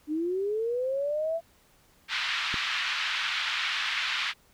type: linear sweep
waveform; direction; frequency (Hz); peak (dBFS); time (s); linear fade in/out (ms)
sine; up; 293.7 to 674; -26; 0.07-1.41; 50
type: band-pass noise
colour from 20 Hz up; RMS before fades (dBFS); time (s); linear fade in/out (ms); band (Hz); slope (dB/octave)
white; -30; 2.08-4.34; 50; 1200 to 3600; 24
type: click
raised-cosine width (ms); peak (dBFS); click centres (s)
3; -23; 2.542
effects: pink hiss -62 dBFS RMS until 4.53 s